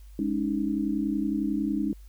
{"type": "chord", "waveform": "sine", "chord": "Ab suspended fourth", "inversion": "none", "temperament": "equal with one note detuned", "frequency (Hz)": [207.7, 280.2, 311.1], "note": ["Ab3", "Db4", "Eb4"], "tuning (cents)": [0, 19, 0], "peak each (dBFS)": -29, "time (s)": [0.19, 1.93], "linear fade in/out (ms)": 2, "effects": ["added 50 Hz sine -44 dBFS peak until 2.08 s", "white hiss -63 dBFS RMS until 2.08 s"]}